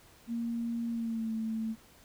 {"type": "tone with pitch glide", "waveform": "sine", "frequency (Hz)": [233.1, 222.3], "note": ["A#3", "A3"], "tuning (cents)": [0, 18], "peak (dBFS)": -31, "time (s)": [0.27, 1.76], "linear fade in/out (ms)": 50, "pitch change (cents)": -82, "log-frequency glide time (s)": [0.89, 1.31], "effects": ["pink hiss -59 dBFS RMS until 2.04 s"]}